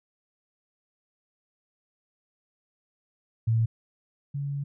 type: tone pair in turn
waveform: sine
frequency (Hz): 113.2 / 141.34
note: A2 / C#3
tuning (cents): +50 / +34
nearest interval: major third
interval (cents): 384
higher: second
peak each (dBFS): -20 / -28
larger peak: first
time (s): 3.47-3.66 / 4.34-4.64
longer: second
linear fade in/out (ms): 10
effects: none